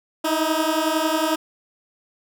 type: beating tone pair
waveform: 15% pulse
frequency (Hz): 311.1 / 322.1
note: D#4 / E4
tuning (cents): 0 / -40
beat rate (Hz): 11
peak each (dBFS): -16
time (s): 0.24-1.36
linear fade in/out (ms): 10
effects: none